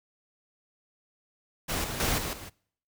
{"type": "noise with level steps", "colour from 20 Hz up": "pink", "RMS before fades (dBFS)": [-30, -35, -27, -33, -43], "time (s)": [1.68, 2.5], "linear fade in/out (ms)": 20, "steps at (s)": [1.84, 2, 2.18, 2.33], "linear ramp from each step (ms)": 2, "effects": ["noise-tail reverb RT60 0.6 s tail -24 dB re dry"]}